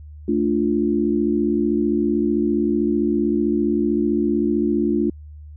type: chord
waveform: sine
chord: D minor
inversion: second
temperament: equal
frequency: 220 / 293.7 / 349.2 Hz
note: A3 / D4 / F4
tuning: 0 / 0 / 0 cents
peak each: -21 dBFS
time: 0.28-5.1 s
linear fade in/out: 5 ms
effects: added 75 Hz sine -36 dBFS peak until 5.56 s